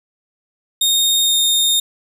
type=tone with pitch glide; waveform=sawtooth; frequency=3695 to 3674 Hz; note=A#7 to A#7; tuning=-16 to -26 cents; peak=-10 dBFS; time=0.81-1.8 s; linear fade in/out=5 ms; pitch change=-10 cents; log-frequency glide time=1.24-1.34 s; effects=none